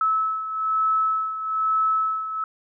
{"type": "beating tone pair", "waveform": "sine", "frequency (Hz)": [1300, 1301.1], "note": ["E6", "E6"], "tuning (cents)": [-24, -23], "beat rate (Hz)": 1.1, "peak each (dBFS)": [-21, -27], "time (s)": [0.01, 2.44], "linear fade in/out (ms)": 2, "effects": []}